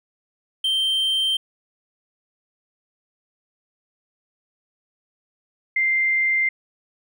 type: tone pair in turn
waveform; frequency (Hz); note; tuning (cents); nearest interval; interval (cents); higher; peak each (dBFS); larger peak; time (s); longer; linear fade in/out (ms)
triangle / sine; 3135 / 2092; G7 / C7; -1 / -1; perfect fifth; 700; first; -17; neither; 0.64-1.37 / 5.76-6.49; neither; 5
effects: none